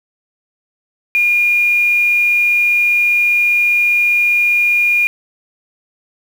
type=tone with quantisation; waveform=sine; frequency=2425 Hz; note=D#7; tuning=45 cents flat; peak=-10 dBFS; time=1.15-5.07 s; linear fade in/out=0 ms; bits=5; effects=none